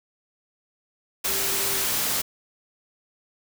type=tone in noise; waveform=sine; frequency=392 Hz; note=G4; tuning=in tune; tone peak=-36 dBFS; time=1.27-1.85 s; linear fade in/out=10 ms; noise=white; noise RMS=-25 dBFS; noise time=1.24-2.22 s; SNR=-14 dB; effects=none